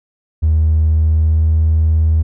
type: tone with pitch glide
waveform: triangle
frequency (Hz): 78.5 to 79.37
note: D#2 to D#2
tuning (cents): +16 to +35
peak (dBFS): -6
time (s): 0.42-2.23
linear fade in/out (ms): 20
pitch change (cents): +19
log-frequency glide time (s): 0.92-1.6
effects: tanh soft clip ceiling -6 dBFS